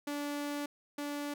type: tone pair in turn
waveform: sawtooth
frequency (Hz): 289.8 / 289.8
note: D4 / D4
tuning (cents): -23 / -23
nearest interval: unison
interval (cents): 0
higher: neither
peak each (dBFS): -31 / -32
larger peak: first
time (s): 0.07-0.66 / 0.98-1.34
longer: first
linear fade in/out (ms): 5
effects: none